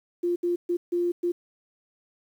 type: tone bursts at uneven times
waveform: sine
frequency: 349.2 Hz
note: F4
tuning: in tune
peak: -22 dBFS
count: 5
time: 0.23-0.36 / 0.43-0.56 / 0.69-0.77 / 0.92-1.12 / 1.23-1.32 s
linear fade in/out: 10 ms
effects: 9-bit